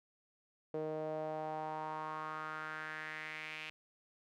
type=tone with band-pass filter sweep; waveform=sawtooth; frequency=155.56 Hz; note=D#3; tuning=in tune; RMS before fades=-42 dBFS; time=0.74-3.7 s; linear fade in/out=0 ms; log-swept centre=490 to 2600 Hz; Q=3.8; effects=none